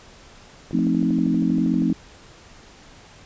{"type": "click train", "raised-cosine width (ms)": 2, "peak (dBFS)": -23, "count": 16, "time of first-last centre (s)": [0.71, 1.9], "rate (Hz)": 12.6}
{"type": "chord", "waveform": "sine", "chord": "F dominant seventh", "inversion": "none", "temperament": "equal", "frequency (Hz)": [174.61, 220, 261.6, 311.1], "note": ["F3", "A3", "C4", "Eb4"], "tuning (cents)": [0, 0, 0, 0], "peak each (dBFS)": [-23, -23, -22, -24], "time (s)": [0.73, 1.93], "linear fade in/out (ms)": 5}
{"effects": ["pink hiss -47 dBFS RMS until 3.25 s", "resampled to 16000 Hz"]}